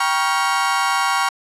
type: chord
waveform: 35% pulse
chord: G half-diminished seventh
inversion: none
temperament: equal with one note detuned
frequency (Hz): 784 / 954.1 / 1108.7 / 1396.9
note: G5 / Bb5 / Db6 / F6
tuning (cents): 0 / +40 / 0 / 0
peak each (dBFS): -21 / -21 / -19 / -22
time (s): 0-1.29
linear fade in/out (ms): 5
effects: low-pass 10000 Hz 12 dB/octave